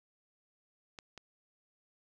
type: clicks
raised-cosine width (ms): 0.2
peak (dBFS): -28 / -30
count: 2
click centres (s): 0.988 / 1.177
effects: none